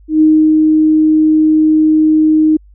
sine tone with ADSR envelope, 311.1 Hz, D#4, in tune, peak -4 dBFS, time 0.08-2.57 s, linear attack 130 ms, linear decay 320 ms, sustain -2 dB, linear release 8 ms, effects added 50 Hz sine -39 dBFS peak until 2.74 s

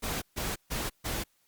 pink noise bursts, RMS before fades -33 dBFS, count 4, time 0.02-1.24 s, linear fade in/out 20 ms, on 200 ms, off 140 ms, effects white hiss -70 dBFS RMS until 1.47 s + Opus 48 kbps

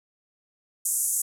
white band-pass noise, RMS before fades -26 dBFS, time 0.85-1.22 s, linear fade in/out 5 ms, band 6800 to 12000 Hz, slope 48 dB/octave, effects none

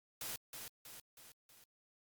white noise with echo, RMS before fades -43 dBFS, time 0.21-0.36 s, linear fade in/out 2 ms, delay 320 ms, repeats 4, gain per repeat -5 dB, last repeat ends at 1.64 s, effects Opus 48 kbps

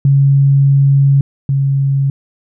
sine tone pair in turn, 138.59 / 137.55 Hz, C#3 / C#3, 0 / -13 cents, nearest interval unison, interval 13 cents, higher first, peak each -6 / -10 dBFS, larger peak first, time 0.05-1.21 / 1.49-2.1 s, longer first, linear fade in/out 2 ms, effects none

